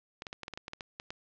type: clicks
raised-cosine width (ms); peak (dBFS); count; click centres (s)
0.2; -22; 12; 0.221 / 0.268 / 0.329 / 0.433 / 0.481 / 0.537 / 0.575 / 0.681 / 0.734 / 0.808 / 0.999 / 1.105
effects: low-pass 5000 Hz 12 dB/octave